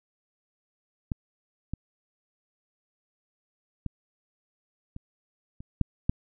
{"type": "clicks", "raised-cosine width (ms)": 5, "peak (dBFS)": [-16, -19, -19, -26, -29, -10, -10], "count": 7, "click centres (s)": [1.118, 1.736, 3.863, 4.964, 5.605, 5.813, 6.095], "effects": []}